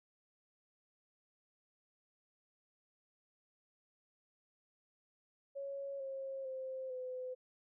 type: tone with pitch steps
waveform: sine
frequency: 554.4 / 538.6 / 523.3 / 508.4 Hz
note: C#5 / C#5 / C5 / C5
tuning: 0 / -50 / 0 / -50 cents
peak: -40 dBFS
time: 5.55-7.35 s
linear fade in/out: 20 ms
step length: 450 ms
effects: none